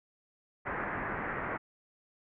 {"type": "low-pass noise", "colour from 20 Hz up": "white", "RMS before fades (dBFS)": -36, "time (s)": [0.65, 1.58], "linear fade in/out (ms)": 20, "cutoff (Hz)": 2000, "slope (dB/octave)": 48, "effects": []}